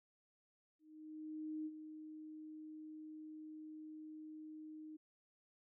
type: tone with ADSR envelope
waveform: sine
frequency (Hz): 310.1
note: D#4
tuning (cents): -6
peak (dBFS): -40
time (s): 0.79-4.97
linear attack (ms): 870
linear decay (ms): 44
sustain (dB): -9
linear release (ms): 12
effects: none